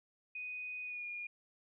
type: tone with pitch glide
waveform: sine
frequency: 2490 to 2429 Hz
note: D#7 to D#7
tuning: +1 to -42 cents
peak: -40 dBFS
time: 0.35-1.27 s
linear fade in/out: 5 ms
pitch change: -43 cents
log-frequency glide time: 0.83-1.06 s
effects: none